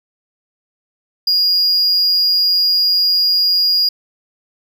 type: tone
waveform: triangle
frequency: 4859 Hz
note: D#8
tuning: 42 cents flat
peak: -10 dBFS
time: 1.27-3.89 s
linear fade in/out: 5 ms
effects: none